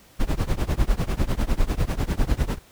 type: noise with tremolo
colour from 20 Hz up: brown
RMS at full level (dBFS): -18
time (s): 0.19-2.59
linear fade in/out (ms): 20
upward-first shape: triangle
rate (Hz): 10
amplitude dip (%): 100
effects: pink hiss -53 dBFS RMS until 2.71 s